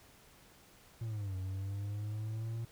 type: linear two-way sweep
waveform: triangle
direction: down then up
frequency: 116.54 to 92.7 to 115.9 Hz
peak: -34 dBFS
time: 1.01-2.65 s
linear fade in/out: 5 ms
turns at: 1.36 s
effects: pink hiss -61 dBFS RMS until 2.71 s